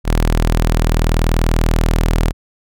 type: tone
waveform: sawtooth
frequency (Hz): 40.34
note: E1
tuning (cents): -37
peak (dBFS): -8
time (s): 0.04-2.33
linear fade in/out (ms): 50
effects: none